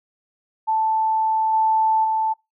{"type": "tone with level steps", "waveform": "sine", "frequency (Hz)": 880, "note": "A5", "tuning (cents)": 0, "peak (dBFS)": [-17, -15, -18], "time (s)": [0.67, 2.34], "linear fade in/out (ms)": 20, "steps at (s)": [1.53, 2.04], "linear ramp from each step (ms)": 5, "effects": ["noise-tail reverb RT60 0.2 s tail -24 dB re dry"]}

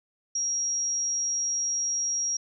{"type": "tone", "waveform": "sine", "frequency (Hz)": 5650, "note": "F8", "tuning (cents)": 19, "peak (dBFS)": -25, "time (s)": [0.35, 2.37], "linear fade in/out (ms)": 5, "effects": []}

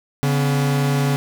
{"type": "tone pair together", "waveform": "45% pulse", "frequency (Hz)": [141.6, 252.3], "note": ["C#3", "B3"], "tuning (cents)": [37, 37], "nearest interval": "minor seventh", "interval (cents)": 1000, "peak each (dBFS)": [-17, -24], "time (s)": [0.23, 1.16], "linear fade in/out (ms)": 0, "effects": []}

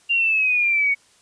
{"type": "exponential sweep", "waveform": "sine", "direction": "down", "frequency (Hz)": [2794, 2217], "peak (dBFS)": -16, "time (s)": [0.09, 0.95], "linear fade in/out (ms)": 20, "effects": ["white hiss -56 dBFS RMS until 1.21 s", "resampled to 22050 Hz"]}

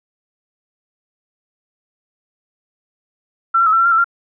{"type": "tone with pitch steps", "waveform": "sine", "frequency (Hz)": [1347, 1366, 1281, 1344, 1357, 1390, 1326, 1384], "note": ["E6", "F6", "E6", "E6", "E6", "F6", "E6", "F6"], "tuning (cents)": [37, -39, -50, 33, 50, -9, 10, -16], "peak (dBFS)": -10, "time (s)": [3.54, 4.044], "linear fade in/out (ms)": 10, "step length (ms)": 63, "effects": []}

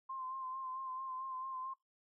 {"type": "tone with vibrato", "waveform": "sine", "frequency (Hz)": 1046.5, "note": "C6", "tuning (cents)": 0, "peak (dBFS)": -40, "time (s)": [0.09, 1.74], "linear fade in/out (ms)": 10, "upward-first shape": "sine", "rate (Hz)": 4.5, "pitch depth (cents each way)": 33, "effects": ["noise-tail reverb RT60 0.2 s tail -22 dB re dry"]}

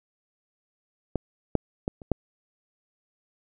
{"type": "clicks", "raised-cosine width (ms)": 2, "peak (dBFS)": [-12, -7, -13, -29, -8], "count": 5, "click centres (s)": [1.157, 1.553, 1.879, 2.018, 2.117], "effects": []}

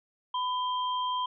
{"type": "tone pair together", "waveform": "sine", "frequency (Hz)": [1002, 3176], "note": ["B5", "G7"], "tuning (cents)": [25, 22], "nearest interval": "octave + minor sixth", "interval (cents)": 1997, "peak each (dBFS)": [-28, -36], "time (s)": [0.34, 1.26], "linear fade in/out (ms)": 5, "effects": []}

